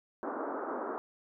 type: band-pass noise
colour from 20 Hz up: pink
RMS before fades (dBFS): -37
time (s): 0.23-0.98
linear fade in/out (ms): 0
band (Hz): 260 to 1400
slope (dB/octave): 48
effects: none